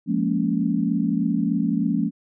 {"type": "chord", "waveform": "sine", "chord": "Bb minor seventh", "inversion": "second", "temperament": "just", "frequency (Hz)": [174.81, 209.8, 233.1, 279.7], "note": ["F3", "Ab3", "Bb3", "Db4"], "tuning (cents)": [2, 18, 0, 16], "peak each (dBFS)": [-25, -24, -25, -25], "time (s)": [0.06, 2.11], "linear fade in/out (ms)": 50, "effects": []}